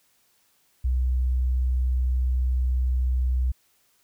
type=tone; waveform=sine; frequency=63.1 Hz; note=B1; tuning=38 cents sharp; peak=-20 dBFS; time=0.84-3.52 s; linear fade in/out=10 ms; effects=white hiss -65 dBFS RMS until 4.03 s